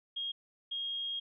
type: tone bursts at uneven times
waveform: sine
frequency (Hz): 3255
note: G#7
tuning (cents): -36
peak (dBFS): -34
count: 2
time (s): 0.16-0.32 / 0.71-1.2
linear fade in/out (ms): 10
effects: none